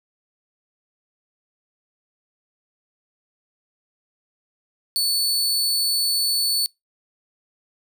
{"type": "tone", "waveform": "sawtooth", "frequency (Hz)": 4457, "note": "C#8", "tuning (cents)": 9, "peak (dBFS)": -16, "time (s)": [4.96, 6.66], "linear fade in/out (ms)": 0, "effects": ["noise-tail reverb RT60 0.2 s tail -26 dB re dry"]}